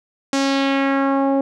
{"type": "tone with low-pass filter sweep", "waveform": "sawtooth", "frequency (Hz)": 273.7, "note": "C#4", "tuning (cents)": -22, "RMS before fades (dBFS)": -18, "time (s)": [0.33, 1.41], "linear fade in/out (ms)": 2, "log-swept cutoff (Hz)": [6900, 620], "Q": 1.7, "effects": []}